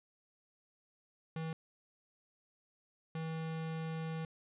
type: tone bursts at uneven times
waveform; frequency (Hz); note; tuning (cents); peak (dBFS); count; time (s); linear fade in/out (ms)
square; 161.1; E3; -39; -38; 2; 1.36-1.53 / 3.15-4.25; 2
effects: resampled to 8000 Hz + 12-bit